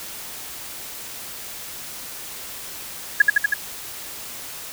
sine tone with echo, 1677 Hz, G#6, 16 cents sharp, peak -7 dBFS, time 3.2-3.22 s, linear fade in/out 5 ms, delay 80 ms, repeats 4, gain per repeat -2 dB, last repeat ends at 3.54 s, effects white hiss -35 dBFS RMS until 4.72 s

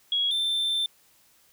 sine / triangle tone pair in turn, 3322 / 3558 Hz, G#7 / A7, 0 / +19 cents, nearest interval minor second, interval 119 cents, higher second, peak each -22 dBFS, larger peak neither, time 0.12-0.31 / 0.31-0.86 s, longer second, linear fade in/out 2 ms, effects white hiss -61 dBFS RMS until 1.52 s

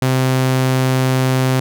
sawtooth tone, 130 Hz, C3, 11 cents flat, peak -9 dBFS, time 0.02-1.6 s, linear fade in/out 2 ms, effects none

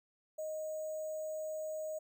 sine tone with sample-and-hold, 622.3 Hz, D#5, in tune, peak -37 dBFS, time 0.38-1.99 s, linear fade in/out 10 ms, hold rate 7350 Hz, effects none

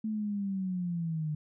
sine linear sweep, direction down, 220 to 149.9 Hz, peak -30 dBFS, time 0.04-1.35 s, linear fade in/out 5 ms, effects none

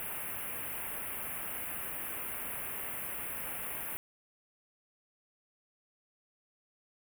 white band-stop noise, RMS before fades -39 dBFS, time 0-3.97 s, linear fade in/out 0 ms, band 2800 to 9800 Hz, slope 48 dB/octave, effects none

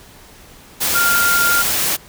sine tone in noise, 1399 Hz, F6, 3 cents sharp, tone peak -14 dBFS, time 0.94-1.63 s, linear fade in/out 20 ms, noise white, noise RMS -18 dBFS, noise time 0.8-1.97 s, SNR +1 dB, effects pink hiss -43 dBFS RMS until 2.08 s

